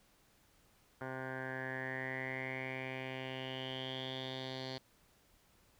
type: tone with low-pass filter sweep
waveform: 10% pulse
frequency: 130.81 Hz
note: C3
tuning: in tune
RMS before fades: -42 dBFS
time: 1.01-4.78 s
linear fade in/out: 2 ms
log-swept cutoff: 1400 to 4200 Hz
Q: 7.7
effects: pink hiss -69 dBFS RMS until 5.79 s